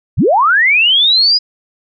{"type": "linear sweep", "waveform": "sine", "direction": "up", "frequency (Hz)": [55, 5000], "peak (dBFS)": -7, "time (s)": [0.17, 1.39], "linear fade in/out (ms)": 20, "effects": []}